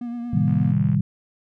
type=tone with vibrato; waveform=triangle; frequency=238.2 Hz; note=A#3; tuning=38 cents sharp; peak=-25 dBFS; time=0.01-0.72 s; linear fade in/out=5 ms; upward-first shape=triangle; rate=8.7 Hz; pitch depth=36 cents each way
type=chord; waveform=sine; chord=A half-diminished seventh; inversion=none; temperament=equal; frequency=110 / 130.81 / 155.56 / 196 Hz; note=A2 / C3 / Eb3 / G3; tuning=0 / 0 / 0 / 0 cents; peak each=-24 / -23 / -21 / -22 dBFS; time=0.33-1.01 s; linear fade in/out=5 ms
type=click train; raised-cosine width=0.5 ms; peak=-30 dBFS; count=32; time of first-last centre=0.48-0.947 s; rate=66.4 Hz
effects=none